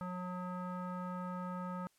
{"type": "tone with low-pass filter", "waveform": "square", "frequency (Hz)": 181.1, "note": "F#3", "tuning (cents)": -37, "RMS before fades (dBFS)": -41, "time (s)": [0.01, 1.87], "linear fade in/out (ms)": 0, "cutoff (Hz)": 1200, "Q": 4.5, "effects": ["white hiss -73 dBFS RMS until 1.98 s", "low-pass 12000 Hz 12 dB/octave"]}